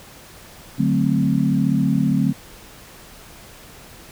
sine chord, D dominant seventh, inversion none, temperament equal, 146.83 / 185 / 220 / 261.6 Hz, D3 / F#3 / A3 / C4, 0 / 0 / 0 / 0 cents, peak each -21 dBFS, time 0.78-2.33 s, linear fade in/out 20 ms, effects pink hiss -43 dBFS RMS until 4.11 s

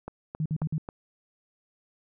click train, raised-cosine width 1 ms, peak -22 dBFS, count 4, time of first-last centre 0.08-0.889 s, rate 3.71 Hz
sine tone bursts, 155.56 Hz, D#3, in tune, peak -25 dBFS, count 4, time 0.4-0.781 s, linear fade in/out 2 ms, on 57 ms, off 51 ms
effects none

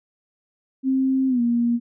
sine tone with pitch glide, 264.4 to 236.9 Hz, C4 to A#3, +18 to +28 cents, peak -17 dBFS, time 0.83-1.8 s, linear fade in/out 50 ms, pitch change -190 cents, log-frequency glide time 1.28-1.41 s, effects none

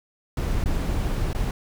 brown noise with dropouts, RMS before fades -24 dBFS, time 0.37-1.51 s, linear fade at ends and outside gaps 2 ms, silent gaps 0.64-0.658 / 1.331-1.348 s, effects none

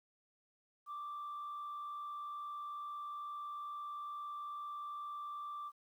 sine tone with frequency modulation, 1174.7 Hz, D6, in tune, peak -40 dBFS, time 0.86-5.72 s, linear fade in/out 50 ms, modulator 62.3 Hz, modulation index 0.32, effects tanh soft clip ceiling -39 dBFS + 12-bit

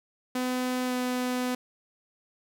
sawtooth tone with pitch glide, 252.5 to 250.5 Hz, B3 to B3, +39 to +25 cents, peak -23 dBFS, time 0.35-1.55 s, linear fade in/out 5 ms, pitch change -14 cents, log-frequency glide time 0.86-0.93 s, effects none

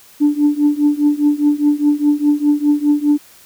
sine tone with tremolo, 293.7 Hz, D4, in tune, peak -6 dBFS, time 0.2-3.18 s, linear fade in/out 20 ms, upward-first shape triangle, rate 4.9 Hz, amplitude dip 95%, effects tanh soft clip ceiling -5 dBFS + white hiss -45 dBFS RMS until 3.45 s

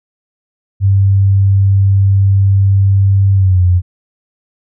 sine tone with pitch glide, 98 to 89.87 Hz, G2 to F#2, 0 to -50 cents, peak -6 dBFS, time 0.8-3.82 s, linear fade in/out 50 ms, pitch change -150 cents, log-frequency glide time 3.34-3.63 s, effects none

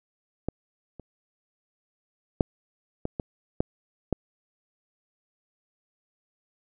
clicks, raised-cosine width 2 ms, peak -14 / -28 / -6 / -15 / -16 / -9 / -10 dBFS, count 7, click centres 0.486 / 0.997 / 2.408 / 3.054 / 3.198 / 3.605 / 4.127 s, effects none

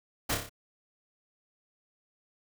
pink noise with echo, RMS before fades -29 dBFS, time 0.29-0.35 s, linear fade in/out 10 ms, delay 29 ms, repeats 5, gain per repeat -4 dB, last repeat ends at 0.495 s, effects none

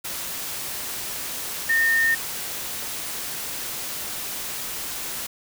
sine tone in noise, 1826 Hz, A#6, 36 cents flat, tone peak -17 dBFS, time 1.69-2.15 s, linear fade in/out 10 ms, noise white, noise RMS -31 dBFS, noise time 0.04-5.27 s, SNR +11 dB, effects none

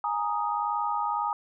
sine chord, Ab suspended second, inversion none, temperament equal, 830.6 / 932.3 / 1244.5 Hz, Ab5 / Bb5 / Eb6, 0 / 0 / 0 cents, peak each -30 dBFS, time 0.04-1.33 s, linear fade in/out 2 ms, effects none

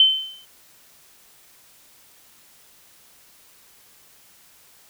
sine tone with exponential decay, 3076 Hz, G7, 33 cents flat, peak -8 dBFS, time 0-0.45 s, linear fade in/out 2 ms, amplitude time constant 96 ms, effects white hiss -53 dBFS RMS until 4.89 s

